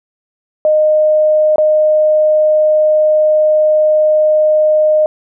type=tone with dropouts; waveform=sine; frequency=615 Hz; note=D#5; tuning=20 cents flat; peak=-7 dBFS; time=0.65-5.06 s; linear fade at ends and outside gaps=1 ms; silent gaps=1.559-1.582 s; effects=none